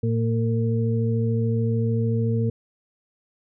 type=harmonic tone; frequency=114.2 Hz; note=A#2; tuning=35 cents flat; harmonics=1 / 2 / 4; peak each=-21 / -26 / -28 dBFS; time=0.03-2.5 s; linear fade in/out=5 ms; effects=none